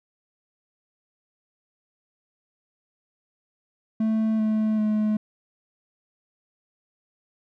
triangle tone with pitch steps, 220 / 216.8 / 213.7 Hz, A3 / A3 / G#3, 0 / -25 / +50 cents, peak -18 dBFS, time 4-5.17 s, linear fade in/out 5 ms, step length 390 ms, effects none

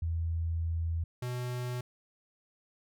sine / square tone pair in turn, 82.7 / 123.91 Hz, E2 / B2, +6 / +6 cents, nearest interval perfect fifth, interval 700 cents, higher second, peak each -29 / -34 dBFS, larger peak first, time 0.02-1.04 / 1.22-1.81 s, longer first, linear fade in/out 5 ms, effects none

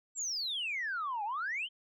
sine exponential two-way sweep, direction down then up, 7720 to 797 to 3198 Hz, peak -32 dBFS, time 0.15-1.69 s, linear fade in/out 50 ms, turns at 1.24 s, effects tanh soft clip ceiling -29 dBFS

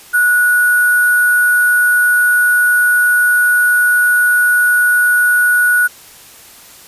sine tone with sample-and-hold, 1466 Hz, F#6, 16 cents flat, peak -8 dBFS, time 0.13-5.88 s, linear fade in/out 20 ms, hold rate 11025 Hz, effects white hiss -39 dBFS RMS until 6.87 s + resampled to 32000 Hz

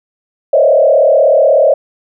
sine tone with frequency modulation, 587.3 Hz, D5, in tune, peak -5 dBFS, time 0.53-1.74 s, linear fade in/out 5 ms, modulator 36.4 Hz, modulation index 1.9, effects none

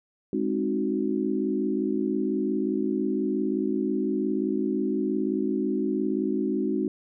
sine chord, Ab dominant seventh, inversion none, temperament equal with one note detuned, 207.7 / 265.4 / 311.1 / 370 Hz, Ab3 / C4 / Eb4 / Gb4, 0 / +25 / 0 / 0 cents, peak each -29 dBFS, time 0.33-6.88 s, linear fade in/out 2 ms, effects none

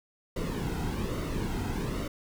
brown noise with flanger, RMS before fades -32 dBFS, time 0.36-2.08 s, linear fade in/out 5 ms, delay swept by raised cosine 1.2 to 1.77 ms, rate 1.2 Hz, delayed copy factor -0.65, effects none

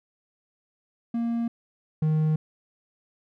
triangle tone pair in turn, 233.1 / 155.58 Hz, A#3 / D#3, 0 / 0 cents, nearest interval perfect fifth, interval 700 cents, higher first, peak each -22 / -18 dBFS, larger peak second, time 1.14-1.48 / 2.02-2.36 s, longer neither, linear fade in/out 5 ms, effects none

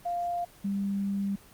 sine tone pair in turn, 698.5 / 198.52 Hz, F5 / G3, 0 / +22 cents, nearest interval octave + minor seventh, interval 2178 cents, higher first, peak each -28 / -27 dBFS, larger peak second, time 0.05-0.45 / 0.64-1.36 s, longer second, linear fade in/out 10 ms, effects pink hiss -54 dBFS RMS until 1.53 s + Opus 24 kbps

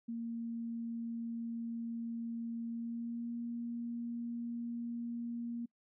sine tone with pitch glide, 231.5 to 235.7 Hz, A#3 to A#3, -12 to +19 cents, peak -37 dBFS, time 0.08-5.66 s, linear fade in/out 10 ms, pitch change +31 cents, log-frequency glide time 2.68-3.34 s, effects noise-tail reverb RT60 0.1 s tail -26 dB re dry

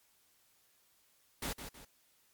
pink noise with echo, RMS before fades -38 dBFS, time 1.42-1.53 s, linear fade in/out 5 ms, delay 160 ms, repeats 2, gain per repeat -8 dB, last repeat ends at 1.85 s, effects white hiss -70 dBFS RMS until 2.33 s + MP3 96 kbps

